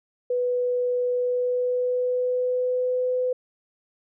sine tone with pitch glide, 493.9 to 504 Hz, B4 to B4, 0 to +35 cents, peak -21 dBFS, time 0.3-3.33 s, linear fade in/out 5 ms, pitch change +35 cents, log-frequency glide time 1.11-3.13 s, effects none

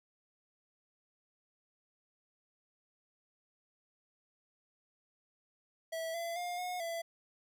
square tone with pitch steps, 653 / 676 / 708 / 723 / 670 Hz, E5 / E5 / F5 / F#5 / E5, -17 / +43 / +23 / -40 / +28 cents, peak -37 dBFS, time 5.92-7.02 s, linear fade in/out 10 ms, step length 220 ms, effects none

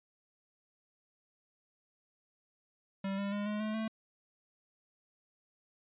square tone with pitch steps, 194.9 / 199.8 / 204.8 / 210 / 215.3 / 220.7 Hz, G3 / G3 / G#3 / G#3 / A3 / A3, -10 / +33 / -24 / +19 / -37 / +5 cents, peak -34 dBFS, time 3.04-3.88 s, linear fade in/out 5 ms, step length 140 ms, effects resampled to 8000 Hz

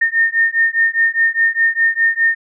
sine beating tone pair, 1823 / 1827.9 Hz, A#6 / A#6, -39 / -34 cents, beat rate 4.9 Hz, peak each -15 dBFS, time 0.01-2.35 s, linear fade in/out 10 ms, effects none

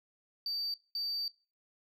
sine tone bursts at uneven times, 4627 Hz, D8, 27 cents flat, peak -31 dBFS, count 2, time 0.46-0.74 / 0.95-1.28 s, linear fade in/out 2 ms, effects noise-tail reverb RT60 0.3 s tail -19 dB re dry + tanh soft clip ceiling -31 dBFS

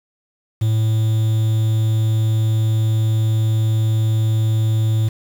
triangle tone with quantisation, 110 Hz, A2, in tune, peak -12 dBFS, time 0.61-5.09 s, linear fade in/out 10 ms, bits 6, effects none

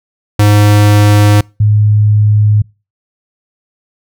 square / sine tone pair in turn, 103.83 / 105.4 Hz, G#2 / G#2, 0 / +26 cents, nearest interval unison, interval 26 cents, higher second, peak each -5 dBFS, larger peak neither, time 0.39-1.41 / 1.6-2.62 s, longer neither, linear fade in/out 5 ms, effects noise-tail reverb RT60 0.3 s tail -26 dB re dry

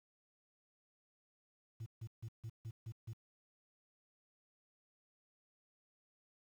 sine tone bursts, 112.1 Hz, A2, 33 cents sharp, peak -40 dBFS, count 7, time 1.8-3.134 s, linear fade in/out 10 ms, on 62 ms, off 150 ms, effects tanh soft clip ceiling -41 dBFS + 11-bit

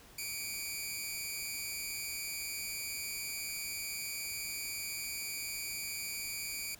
10% pulse tone pair together, 2278 / 2432 Hz, C#7 / D#7, +47 / -40 cents, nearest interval minor second, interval 113 cents, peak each -31 / -32 dBFS, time 0.18-6.75 s, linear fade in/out 5 ms, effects pink hiss -57 dBFS RMS until 6.79 s

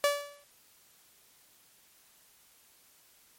sawtooth tone with exponential decay, 576 Hz, D5, 34 cents flat, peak -17 dBFS, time 0.04-0.44 s, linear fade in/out 1 ms, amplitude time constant 85 ms, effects white hiss -62 dBFS RMS until 3.38 s + MP3 64 kbps

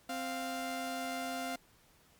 sawtooth tone pair together, 261.6 / 698.4 Hz, C4 / F5, 0 / 0 cents, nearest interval octave + perfect fourth, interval 1700 cents, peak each -36 / -34 dBFS, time 0.09-1.56 s, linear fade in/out 5 ms, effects pink hiss -65 dBFS RMS until 2.19 s + MP3 96 kbps

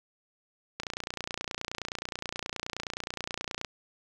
click train, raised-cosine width 0.2 ms, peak -16 dBFS, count 85, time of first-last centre 0.8-3.647 s, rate 29.5 Hz, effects none

